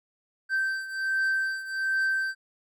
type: beating tone pair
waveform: triangle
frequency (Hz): 1556 / 1557.3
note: G6 / G6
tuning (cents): -13 / -12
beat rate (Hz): 1.3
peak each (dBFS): -25 / -29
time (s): 0.49-2.35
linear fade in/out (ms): 50
effects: none